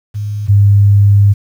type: tone pair in turn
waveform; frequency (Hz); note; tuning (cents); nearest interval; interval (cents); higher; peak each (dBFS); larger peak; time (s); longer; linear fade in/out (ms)
sine; 103.83 / 101.11; G#2 / G#2; 0 / -46; unison; 46; first; -16 / -4; second; 0.14-0.48 / 0.48-1.34; second; 20
effects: 7-bit